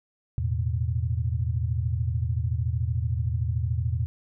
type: chord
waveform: sine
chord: E suspended fourth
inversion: none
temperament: equal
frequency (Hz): 82.41 / 110 / 123.47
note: E2 / A2 / B2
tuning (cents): 0 / 0 / 0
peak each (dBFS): -27 / -28 / -29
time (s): 0.38-4.06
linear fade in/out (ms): 0
effects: none